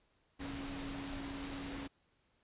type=tone in noise; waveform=sine; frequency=277.2 Hz; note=C#4; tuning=in tune; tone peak=-43 dBFS; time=0.39-1.88 s; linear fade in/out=20 ms; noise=pink; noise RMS=-45 dBFS; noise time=0.39-1.88 s; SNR=-1 dB; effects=pink hiss -75 dBFS RMS until 2.43 s + resampled to 8000 Hz